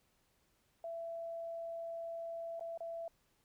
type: tone with dropouts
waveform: sine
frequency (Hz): 668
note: E5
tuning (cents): +23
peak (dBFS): -40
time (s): 0.84-3.08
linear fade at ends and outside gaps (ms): 2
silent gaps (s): 2.596-2.608 / 2.776-2.805
effects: pink hiss -75 dBFS RMS until 3.44 s